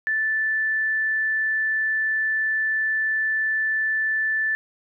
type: tone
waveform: sine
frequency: 1757 Hz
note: A6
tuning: 3 cents flat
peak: -20 dBFS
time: 0.07-4.55 s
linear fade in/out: 0 ms
effects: none